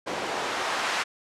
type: noise with band-pass filter sweep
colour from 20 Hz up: white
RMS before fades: -29 dBFS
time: 0.06-1.04 s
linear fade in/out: 20 ms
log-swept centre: 480 to 1300 Hz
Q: 0.88
effects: low-pass 8000 Hz 12 dB/octave